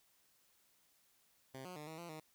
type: tone with pitch steps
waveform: 10% pulse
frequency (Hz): 132.3 / 181.4 / 150.4 / 159.2 / 171.4 / 156.2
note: C3 / F#3 / D3 / D#3 / F3 / D#3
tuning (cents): +20 / -34 / +42 / +40 / -32 / +7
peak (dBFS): -39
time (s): 1.54-2.2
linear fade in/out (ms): 5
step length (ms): 110
effects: white hiss -73 dBFS RMS until 2.34 s